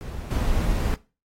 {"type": "noise with level steps", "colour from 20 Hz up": "brown", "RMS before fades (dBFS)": [-33, -23], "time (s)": [0.01, 0.94], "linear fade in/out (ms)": 0, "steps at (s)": 0.3, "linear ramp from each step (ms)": 20, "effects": ["noise-tail reverb RT60 0.3 s tail -18 dB re dry", "AAC 48 kbps"]}